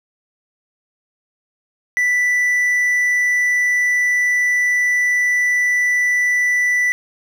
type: tone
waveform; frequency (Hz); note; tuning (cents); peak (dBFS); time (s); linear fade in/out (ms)
triangle; 1975.5; B6; 0; -12; 1.97-6.92; 0
effects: none